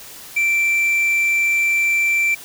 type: tone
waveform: triangle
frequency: 2344 Hz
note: D7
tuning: 4 cents flat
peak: -13 dBFS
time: 0.36-2.35 s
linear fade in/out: 10 ms
effects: white hiss -38 dBFS RMS until 2.44 s